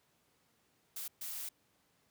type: noise bursts at uneven times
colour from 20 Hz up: blue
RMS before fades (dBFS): -42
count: 2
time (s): 0.96-1.08 / 1.21-1.49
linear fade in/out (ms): 5
effects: pink hiss -73 dBFS RMS until 2.1 s + high-pass 100 Hz 12 dB/octave

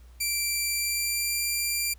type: tone with pitch glide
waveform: 10% pulse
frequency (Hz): 2349 to 2371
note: D7 to D7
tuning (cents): 0 to +16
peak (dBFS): -17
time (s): 0.2-1.94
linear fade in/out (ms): 10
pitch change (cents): +16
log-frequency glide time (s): 0.7-1.4
effects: added 60 Hz sine -47 dBFS peak until 1.98 s + pink hiss -62 dBFS RMS until 1.98 s

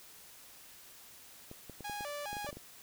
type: clicks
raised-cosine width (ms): 2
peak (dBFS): -33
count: 11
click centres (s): 1.514 / 1.697 / 1.807 / 1.897 / 2.008 / 2.33 / 2.368 / 2.446 / 2.49 / 2.529 / 2.57
type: tone with vibrato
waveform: sawtooth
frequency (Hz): 694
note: F5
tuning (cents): -11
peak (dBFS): -35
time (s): 1.84-2.51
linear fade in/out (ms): 10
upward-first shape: square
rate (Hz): 2.4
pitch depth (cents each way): 300
effects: white hiss -55 dBFS RMS until 2.82 s

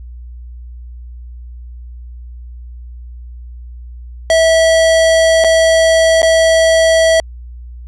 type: tone with dropouts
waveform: square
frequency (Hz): 651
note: E5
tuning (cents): -22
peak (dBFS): -8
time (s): 4.3-7.2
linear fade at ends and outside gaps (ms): 1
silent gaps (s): 5.44-5.445 / 6.219-6.229
effects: added 60 Hz sine -28 dBFS peak until 7.87 s + resampled to 22050 Hz

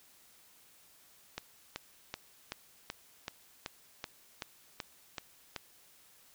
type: click train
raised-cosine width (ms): 0.2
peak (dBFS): -20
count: 12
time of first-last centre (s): 1.38-5.563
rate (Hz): 2.63
effects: white hiss -62 dBFS RMS until 6.34 s

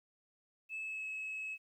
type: tone with pitch glide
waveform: sine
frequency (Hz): 2609 to 2579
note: E7 to E7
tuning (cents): -18 to -39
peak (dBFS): -37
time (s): 0.69-1.58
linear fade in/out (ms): 50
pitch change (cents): -21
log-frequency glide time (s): 0.79-1.06
effects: tanh soft clip ceiling -36 dBFS + 12-bit

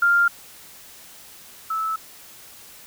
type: tone pair in turn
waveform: sine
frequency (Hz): 1396.9 / 1308.3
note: F6 / E6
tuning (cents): 0 / -13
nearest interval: minor second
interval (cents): 113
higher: first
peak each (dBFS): -14 / -22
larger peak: first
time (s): 0.02-0.28 / 1.7-1.96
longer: neither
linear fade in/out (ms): 5
effects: white hiss -45 dBFS RMS until 2.86 s

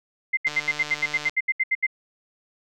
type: tone bursts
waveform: sine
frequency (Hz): 2082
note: C7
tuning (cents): -9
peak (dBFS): -18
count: 14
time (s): 0.33-1.867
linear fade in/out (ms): 10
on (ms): 42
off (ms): 73
type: click train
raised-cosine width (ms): 0.2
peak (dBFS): -16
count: 124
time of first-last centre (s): 0.47-1.296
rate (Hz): 149
effects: none

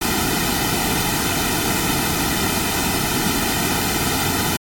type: noise with comb filter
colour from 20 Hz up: pink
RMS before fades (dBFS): -20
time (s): 0.01-4.57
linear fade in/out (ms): 10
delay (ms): 1.8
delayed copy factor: -0.9
effects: AAC 64 kbps

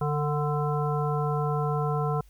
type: harmonic tone with a mistuned harmonic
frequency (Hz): 147.4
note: D3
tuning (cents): +7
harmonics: 1 / 3 / 5 / 7 / 9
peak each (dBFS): -26 / -31 / -33 / -34 / -36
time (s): 0.01-2.21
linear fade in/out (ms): 5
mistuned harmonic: 3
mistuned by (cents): +25
effects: added 50 Hz sine -51 dBFS peak until 2.29 s + white hiss -65 dBFS RMS until 2.29 s

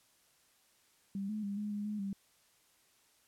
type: tone with pitch steps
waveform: sine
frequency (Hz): 197 / 213.7 / 200.6 / 208.8 / 206 / 210.4 / 197.1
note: G3 / G#3 / G3 / G#3 / G#3 / G#3 / G3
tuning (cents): +9 / +50 / +40 / +10 / -14 / +23 / +10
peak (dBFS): -35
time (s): 1.15-2.13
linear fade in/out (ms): 2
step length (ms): 140
effects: white hiss -69 dBFS RMS until 3.27 s + low-pass 12000 Hz 12 dB/octave

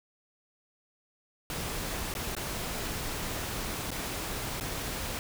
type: noise with dropouts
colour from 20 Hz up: pink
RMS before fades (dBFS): -35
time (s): 1.5-5.19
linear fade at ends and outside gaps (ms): 1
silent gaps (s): 2.14-2.151 / 2.351-2.366 / 3.906-3.915 / 4.6-4.609
effects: none

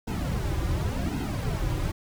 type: noise with flanger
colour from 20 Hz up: brown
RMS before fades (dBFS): -28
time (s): 0.07-1.92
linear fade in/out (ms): 10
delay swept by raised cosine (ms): 1.7 to 4.6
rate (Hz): 0.9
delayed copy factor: -0.9
effects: none

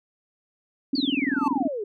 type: tone bursts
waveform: sine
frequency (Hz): 273.6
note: C#4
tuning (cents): -23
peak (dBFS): -19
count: 16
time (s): 0.93-1.677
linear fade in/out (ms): 5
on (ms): 27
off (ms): 21
type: exponential sweep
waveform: sine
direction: down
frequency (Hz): 4687 to 392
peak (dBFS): -27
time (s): 0.95-1.84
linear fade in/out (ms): 5
type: tone with exponential growth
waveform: triangle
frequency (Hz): 880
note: A5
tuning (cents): 0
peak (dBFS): -18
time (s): 1.3-1.48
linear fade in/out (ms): 5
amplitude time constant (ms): 39
effects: none

